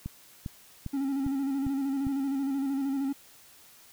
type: click train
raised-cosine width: 5 ms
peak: -22 dBFS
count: 6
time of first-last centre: 0.06-2.068 s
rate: 2.49 Hz
type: tone with vibrato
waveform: triangle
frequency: 273.6 Hz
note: C#4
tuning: 23 cents flat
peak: -25 dBFS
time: 0.93-3.13 s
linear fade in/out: 10 ms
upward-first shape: square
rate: 13 Hz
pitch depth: 39 cents each way
effects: white hiss -55 dBFS RMS until 3.92 s